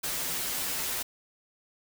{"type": "noise with comb filter", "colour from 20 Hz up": "white", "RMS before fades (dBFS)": -32, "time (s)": [0.03, 1.03], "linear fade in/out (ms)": 10, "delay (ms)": 9.5, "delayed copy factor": -0.85, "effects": []}